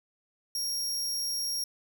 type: tone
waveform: sawtooth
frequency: 5588 Hz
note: F8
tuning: in tune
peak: -27 dBFS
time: 0.55-1.64 s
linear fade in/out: 2 ms
effects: none